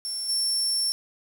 30% pulse tone with level steps, 5430 Hz, F8, 50 cents flat, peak -25 / -19 dBFS, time 0.05-0.92 s, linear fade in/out 0 ms, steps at 0.28 s, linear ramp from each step 20 ms, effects 8-bit

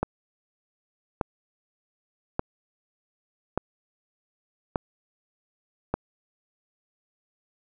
click train, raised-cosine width 1 ms, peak -10 dBFS, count 6, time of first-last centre 0.03-5.94 s, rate 0.846 Hz, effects none

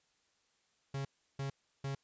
45% pulse tone bursts, 137.3 Hz, C#3, 16 cents flat, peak -36 dBFS, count 3, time 0.94-1.95 s, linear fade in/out 5 ms, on 110 ms, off 340 ms, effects white hiss -75 dBFS RMS until 2.03 s + resampled to 16000 Hz

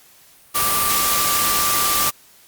sine tone in noise, 1174.7 Hz, D6, in tune, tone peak -22 dBFS, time 0.54-2.11 s, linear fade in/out 20 ms, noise white, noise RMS -19 dBFS, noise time 0.54-2.11 s, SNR -6 dB, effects white hiss -50 dBFS RMS until 2.47 s + Opus 48 kbps

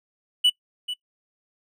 triangle tone with echo, 2960 Hz, F#7, in tune, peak -13 dBFS, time 0.44-0.5 s, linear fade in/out 10 ms, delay 440 ms, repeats 1, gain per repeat -12 dB, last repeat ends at 0.94 s, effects noise-tail reverb RT60 0.1 s tail -22 dB re dry

